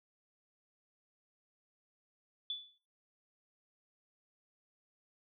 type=tone with exponential decay; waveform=sine; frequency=3466 Hz; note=A7; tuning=27 cents flat; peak=-33 dBFS; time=2.5-2.78 s; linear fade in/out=2 ms; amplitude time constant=59 ms; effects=noise-tail reverb RT60 0.4 s tail -22 dB re dry